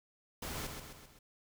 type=noise with echo; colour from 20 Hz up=pink; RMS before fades=-41 dBFS; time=0.42-0.67 s; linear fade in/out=5 ms; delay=130 ms; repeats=4; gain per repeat=-5 dB; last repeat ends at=1.19 s; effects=none